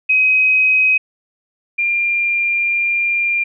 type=tone pair in turn; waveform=sine; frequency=2528 / 2393 Hz; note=D#7 / D7; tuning=+27 / +32 cents; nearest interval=minor second; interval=95 cents; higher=first; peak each=-10 / -14 dBFS; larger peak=first; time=0.09-0.98 / 1.78-3.44 s; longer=second; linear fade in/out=10 ms; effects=none